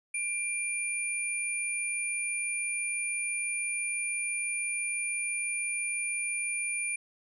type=tone pair together; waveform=sine; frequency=2378 / 9512 Hz; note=D7 / D9; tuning=+21 / +21 cents; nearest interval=2 octaves; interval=2400 cents; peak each=-32 / -33 dBFS; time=0.14-6.96 s; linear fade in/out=5 ms; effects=none